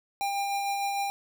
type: tone with tremolo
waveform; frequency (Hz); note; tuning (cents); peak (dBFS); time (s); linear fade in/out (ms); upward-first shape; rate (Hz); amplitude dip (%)
square; 799; G5; +33; -27; 0.21-1.1; 0; sine; 6.6; 25
effects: none